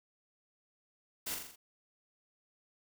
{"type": "noise with echo", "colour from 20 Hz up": "white", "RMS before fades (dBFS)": -38, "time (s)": [1.26, 1.35], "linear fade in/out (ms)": 10, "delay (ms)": 42, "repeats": 5, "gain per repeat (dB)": -4, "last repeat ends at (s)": 1.56, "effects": []}